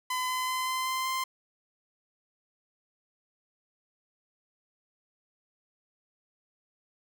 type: tone with pitch steps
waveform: sawtooth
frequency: 1014 / 1019.9 / 1025.8 / 1031.7 / 1037.7 / 1043.7 Hz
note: B5 / C6 / C6 / C6 / C6 / C6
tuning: +45 / -45 / -35 / -25 / -15 / -5 cents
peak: -25 dBFS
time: 0.1-1.24 s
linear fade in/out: 5 ms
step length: 190 ms
effects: none